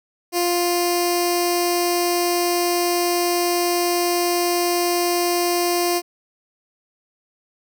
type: tone with notch filter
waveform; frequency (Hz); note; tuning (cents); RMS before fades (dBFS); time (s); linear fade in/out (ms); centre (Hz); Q
10% pulse; 350; F4; +4; -20; 0.32-6.02; 50; 1500; 0.56
effects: none